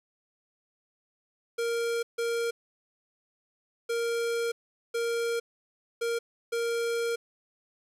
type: tone bursts at uneven times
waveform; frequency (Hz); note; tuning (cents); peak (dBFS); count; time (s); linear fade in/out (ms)
square; 466.2; A#4; 0; -28; 6; 1.58-2.03 / 2.18-2.51 / 3.89-4.52 / 4.94-5.4 / 6.01-6.19 / 6.52-7.16; 10
effects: low-pass 12000 Hz 12 dB/octave + 9-bit